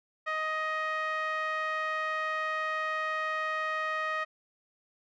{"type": "tone with low-pass filter", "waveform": "5% pulse", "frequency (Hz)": 626, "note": "D#5", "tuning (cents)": 10, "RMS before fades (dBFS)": -32, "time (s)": [0.26, 4.25], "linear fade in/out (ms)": 20, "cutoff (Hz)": 1600, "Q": 3.2, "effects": []}